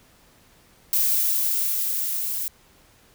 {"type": "noise with level ramp", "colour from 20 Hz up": "violet", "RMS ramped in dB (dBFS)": [-20, -28], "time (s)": [0.93, 2.48], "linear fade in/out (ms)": 0, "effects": ["pink hiss -56 dBFS RMS until 3.14 s"]}